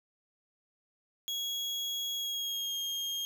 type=tone with pitch glide; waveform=35% pulse; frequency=3322 to 3233 Hz; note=G#7 to G#7; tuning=0 to -47 cents; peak=-31 dBFS; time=1.28-3.25 s; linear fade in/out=0 ms; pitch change=-47 cents; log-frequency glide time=2.15-2.77 s; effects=none